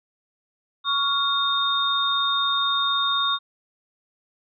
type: tone cluster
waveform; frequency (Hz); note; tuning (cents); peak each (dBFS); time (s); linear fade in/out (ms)
sine; 1119 / 1398 / 3678; C#6 / F6 / A#7; +16 / +1 / -24; -24 / -29 / -22; 0.84-3.39; 50
effects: none